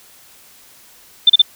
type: tone bursts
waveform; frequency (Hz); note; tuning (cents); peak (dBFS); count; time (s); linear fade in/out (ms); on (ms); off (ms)
sine; 3556; A7; +18; -4; 3; 1.27-1.419; 5; 27; 34
effects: white hiss -46 dBFS RMS until 1.55 s